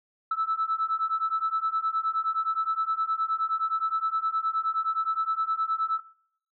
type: beating tone pair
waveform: sine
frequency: 1308 / 1317.6 Hz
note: E6 / E6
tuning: -14 / -1 cents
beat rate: 9.6 Hz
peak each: -27 / -27 dBFS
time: 0.31-6 s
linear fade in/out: 5 ms
effects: noise-tail reverb RT60 0.6 s tail -18 dB re dry + tanh soft clip ceiling -18 dBFS